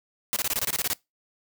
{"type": "noise bursts", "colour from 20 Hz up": "white", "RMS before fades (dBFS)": -26, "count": 11, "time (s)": [0.33, 0.933], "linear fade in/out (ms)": 0, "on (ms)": 33, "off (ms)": 24, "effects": ["noise-tail reverb RT60 0.2 s tail -23 dB re dry"]}